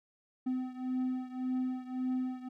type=beating tone pair; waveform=triangle; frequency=255 / 256.8 Hz; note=C4 / C4; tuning=-44 / -32 cents; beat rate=1.8 Hz; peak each=-32 / -35 dBFS; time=0.46-2.49 s; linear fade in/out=10 ms; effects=none